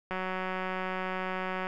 click train, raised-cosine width 0.5 ms, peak -19 dBFS, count 291, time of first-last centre 0.11-1.669 s, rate 186 Hz, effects none

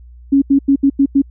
sine tone bursts at uneven times, 276.3 Hz, C#4, 6 cents flat, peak -7 dBFS, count 6, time 0.32-0.42 / 0.5-0.59 / 0.68-0.76 / 0.83-0.9 / 0.99-1.06 / 1.15-1.22 s, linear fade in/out 10 ms, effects added 60 Hz sine -36 dBFS peak until 1.3 s

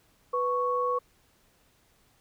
sine tone pair together, 494.6 / 1108.7 Hz, B4 / C#6, +3 / 0 cents, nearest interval octave + major second, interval 1397 cents, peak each -28 / -27 dBFS, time 0.33-0.99 s, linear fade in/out 10 ms, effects pink hiss -65 dBFS RMS until 2.2 s

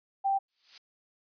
sine tone, 784 Hz, G5, in tune, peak -24 dBFS, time 0.24-0.39 s, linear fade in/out 20 ms
violet noise with exponential growth, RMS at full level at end -32 dBFS, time 0.48-0.78 s, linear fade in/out 5 ms, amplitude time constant 64 ms
effects resampled to 11025 Hz

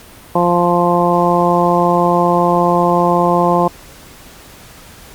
harmonic tone, 174.61 Hz, F3, in tune, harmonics 1 / 2 / 3 / 4 / 5 / 6, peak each -17 / -17 / -17 / -17 / -17 / -17 dBFS, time 0.35-3.68 s, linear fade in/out 5 ms, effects pink hiss -39 dBFS RMS until 5.14 s + Opus 48 kbps

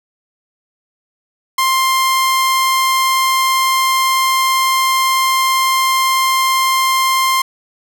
sawtooth tone, 1053 Hz, C6, 11 cents sharp, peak -8 dBFS, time 1.58-7.42 s, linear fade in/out 5 ms, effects none

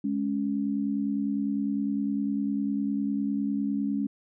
sine tone pair together, 208.9 / 278.8 Hz, G#3 / C#4, +10 / +10 cents, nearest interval perfect fourth, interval 500 cents, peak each -28 dBFS, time 0.04-4.07 s, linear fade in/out 5 ms, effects none

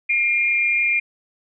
sine tone pair together, 2128 / 2401 Hz, C7 / D7, +29 / +38 cents, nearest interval major second, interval 209 cents, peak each -23 / -17 dBFS, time 0.09-1 s, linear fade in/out 10 ms, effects none

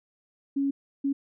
sine tone bursts at uneven times, 277.2 Hz, C#4, in tune, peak -23 dBFS, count 2, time 0.56-0.71 / 1.04-1.13 s, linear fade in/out 10 ms, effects none

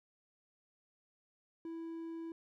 triangle tone, 329.6 Hz, E4, in tune, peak -39 dBFS, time 1.65-2.32 s, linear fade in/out 2 ms, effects none

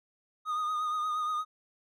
triangle tone with vibrato, 1236 Hz, D#6, 12 cents flat, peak -27 dBFS, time 0.45-1.45 s, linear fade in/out 50 ms, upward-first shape triangle, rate 8.5 Hz, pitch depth 42 cents each way, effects none

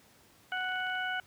clicks, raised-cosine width 0.3 ms, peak -36 dBFS, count 11, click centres 0.519 / 0.573 / 0.608 / 0.644 / 0.69 / 0.72 / 0.758 / 0.803 / 0.868 / 0.899 / 0.954 s
harmonic tone, 740 Hz, F#5, in tune, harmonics 1 / 2 / 3 / 4, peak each -37 / -33 / -43 / -41 dBFS, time 0.52-1.2 s, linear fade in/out 2 ms
effects pink hiss -61 dBFS RMS until 1.26 s + high-pass 80 Hz 12 dB/octave

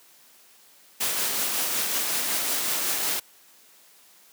white noise with tremolo, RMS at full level -25 dBFS, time 1-3.2 s, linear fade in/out 10 ms, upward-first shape triangle, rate 5.4 Hz, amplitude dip 30%, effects white hiss -55 dBFS RMS until 4.32 s + high-pass 200 Hz 12 dB/octave

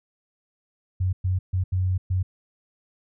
sine tone bursts at uneven times, 92.5 Hz, F#2, in tune, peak -20 dBFS, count 5, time 1-1.13 / 1.24-1.39 / 1.53-1.64 / 1.72-1.98 / 2.1-2.23 s, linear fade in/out 10 ms, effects none

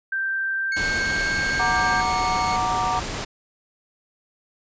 sine tone with pitch glide, 1568 to 1590.8 Hz, G6 to G6, 0 to +25 cents, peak -22 dBFS, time 0.12-2.01 s, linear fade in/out 5 ms, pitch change +25 cents, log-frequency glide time 0.56-1.65 s
25% pulse tone, 2194 Hz, C#7, 18 cents flat, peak -26 dBFS, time 0.72-2.56 s, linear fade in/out 2 ms
pink noise, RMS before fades -29 dBFS, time 0.76-3.25 s, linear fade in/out 10 ms
sine chord, Gb augmented, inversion none, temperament equal, 740 / 932.3 / 1174.7 Hz, Gb5 / Bb5 / D6, 0 / 0 / 0 cents, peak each -25 dBFS, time 1.59-3 s, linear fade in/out 10 ms
effects resampled to 16000 Hz

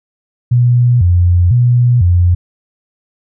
sine tone with vibrato, 103.83 Hz, G#2, in tune, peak -6 dBFS, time 0.51-2.35 s, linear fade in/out 10 ms, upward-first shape square, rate 1 Hz, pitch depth 280 cents each way, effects none

